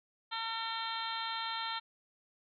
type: harmonic tone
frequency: 453 Hz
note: A#4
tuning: 50 cents flat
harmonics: 2 / 3 / 4 / 5 / 6 / 7 / 8 / 9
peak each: -40 / -41 / -45 / -48 / -52 / -43 / -44 / -44 dBFS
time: 0.31-1.8 s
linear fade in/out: 20 ms
effects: none